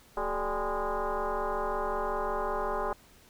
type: tone with frequency modulation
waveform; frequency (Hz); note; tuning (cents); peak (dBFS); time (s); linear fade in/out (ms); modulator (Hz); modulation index
sine; 225.7; A3; +44; -28; 0.17-2.93; 2; 203; 5.2
effects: pink hiss -58 dBFS RMS until 3.29 s